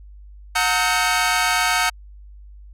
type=tone cluster; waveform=sawtooth; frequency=725 / 915 / 1279 / 1557 / 2223 Hz; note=F#5 / A#5 / D#6 / G6 / C#7; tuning=-35 / -32 / +47 / -12 / +4 cents; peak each=-20 dBFS; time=0.55-1.9 s; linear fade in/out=10 ms; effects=added 50 Hz sine -39 dBFS peak until 2.73 s + low-pass 12000 Hz 12 dB/octave